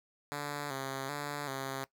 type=tone with vibrato; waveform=5% pulse; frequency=140 Hz; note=C#3; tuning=18 cents sharp; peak=-25 dBFS; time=0.32-1.84 s; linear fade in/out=0 ms; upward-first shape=square; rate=1.3 Hz; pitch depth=64 cents each way; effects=noise-tail reverb RT60 0.1 s tail -19 dB re dry